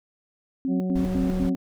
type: tone bursts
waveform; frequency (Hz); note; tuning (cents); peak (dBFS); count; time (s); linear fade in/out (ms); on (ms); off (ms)
sine; 265.6; C4; +26; -23; 4; 0.65-1.55; 0; 150; 100
type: harmonic tone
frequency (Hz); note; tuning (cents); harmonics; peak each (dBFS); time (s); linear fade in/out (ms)
185; F#3; 0; 1 / 2 / 3 / 4; -24 / -35 / -37 / -45; 0.67-1.56; 50
type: noise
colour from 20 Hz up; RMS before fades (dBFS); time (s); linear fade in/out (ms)
brown; -32; 0.95-1.5; 10
effects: none